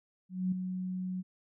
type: tone with ADSR envelope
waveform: sine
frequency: 184.4 Hz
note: F#3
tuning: 6 cents flat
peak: -26 dBFS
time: 0.29-1.23 s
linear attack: 230 ms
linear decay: 5 ms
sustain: -7 dB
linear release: 32 ms
effects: none